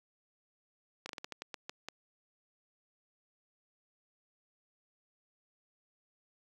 slowing click train, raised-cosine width 0.2 ms, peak -23 dBFS, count 10, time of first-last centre 1.06-1.886 s, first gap 32 ms, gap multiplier 1.25, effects high-pass 200 Hz 12 dB/octave + 10-bit

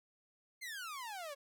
sawtooth exponential sweep, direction down, 2148 to 545 Hz, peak -39 dBFS, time 0.61-1.35 s, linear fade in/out 20 ms, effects none

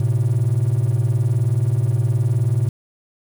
triangle beating tone pair, 110 / 129 Hz, A2 / C3, 0 / -24 cents, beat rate 19 Hz, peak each -15 / -16 dBFS, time 0-2.69 s, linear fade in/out 5 ms, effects tanh soft clip ceiling -9 dBFS + 7-bit

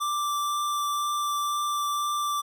square tone with vibrato, 1174.7 Hz, D6, in tune, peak -26 dBFS, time 0-2.42 s, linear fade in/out 20 ms, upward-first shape triangle, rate 2 Hz, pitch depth 9 cents each way, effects none

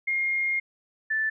sine tone pair in turn, 2132 / 1758.1 Hz, C7 / A6, +32 / -2 cents, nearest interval minor third, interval 334 cents, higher first, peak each -23 dBFS, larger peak neither, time 0.07-0.6 / 1.1-1.3 s, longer first, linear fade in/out 10 ms, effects none

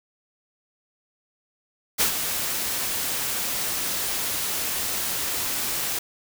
white noise with ADSR envelope, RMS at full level -19 dBFS, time 1.98-5.99 s, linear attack 29 ms, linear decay 100 ms, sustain -8 dB, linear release 5 ms, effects none

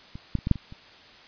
clicks, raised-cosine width 5 ms, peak -25 / -11 / -27 / -14 / -6 / -23 / -29 dBFS, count 7, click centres 0.155 / 0.353 / 0.388 / 0.471 / 0.513 / 0.557 / 0.724 s, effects white hiss -50 dBFS RMS until 1.27 s + resampled to 11025 Hz

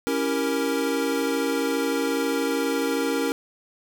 square chord, C# diminished seventh, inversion none, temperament equal, 277.2 / 329.6 / 392 / 466.2 Hz, C#4 / E4 / G4 / Bb4, 0 / 0 / 0 / 0 cents, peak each -27 / -31 / -33 / -27 dBFS, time 0.07-3.32 s, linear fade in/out 0 ms, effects none

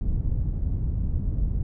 pink low-pass noise, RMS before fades -25 dBFS, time 0.01-1.63 s, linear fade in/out 2 ms, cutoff 120 Hz, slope 12 dB/octave, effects none

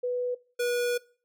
sine / square tone pair in turn, 493.9 / 484.9 Hz, B4 / B4, 0 / -32 cents, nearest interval unison, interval 32 cents, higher first, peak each -26 dBFS, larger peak neither, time 0.03-0.35 / 0.59-0.98 s, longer second, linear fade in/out 10 ms, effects noise-tail reverb RT60 0.4 s tail -21 dB re dry

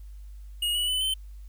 square tone with pitch steps, 2876 / 2942 / 3009 / 3077 Hz, F#7 / F#7 / F#7 / G7, -50 / -11 / +28 / -33 cents, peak -25 dBFS, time 0.62-1.14 s, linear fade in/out 5 ms, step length 130 ms, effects added 50 Hz sine -40 dBFS peak until 1.48 s + white hiss -66 dBFS RMS until 1.48 s

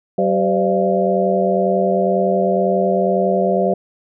sine tone cluster, 189.4 / 386.5 / 514 / 596 / 686 Hz, F#3 / G4 / C5 / D5 / F5, +41 / -24 / -31 / +25 / -31 cents, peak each -20 dBFS, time 0.18-3.74 s, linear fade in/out 5 ms, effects none

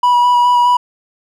triangle tone with vibrato, 975 Hz, B5, 23 cents flat, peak -6 dBFS, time 0.03-0.77 s, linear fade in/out 5 ms, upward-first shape square, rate 4.8 Hz, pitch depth 12 cents each way, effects none

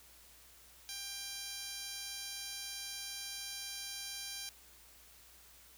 10% pulse tone with band-pass filter, 793 Hz, G5, 20 cents sharp, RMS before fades -44 dBFS, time 0.89-4.49 s, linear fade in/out 0 ms, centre 7500 Hz, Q 1.9, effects added 60 Hz sine -67 dBFS peak until 5.77 s + white hiss -60 dBFS RMS until 5.77 s

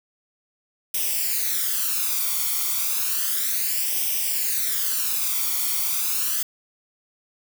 blue noise with flanger, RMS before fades -24 dBFS, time 0.94-6.43 s, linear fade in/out 5 ms, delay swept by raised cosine 0.35 to 0.9 ms, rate 0.32 Hz, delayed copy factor +0.7, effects none

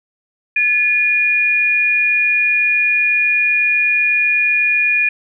sine tone pair together, 1725.9 / 2438 Hz, A6 / D#7, -34 / -36 cents, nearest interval tritone, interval 598 cents, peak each -22 / -12 dBFS, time 0.56-5.09 s, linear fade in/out 5 ms, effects none

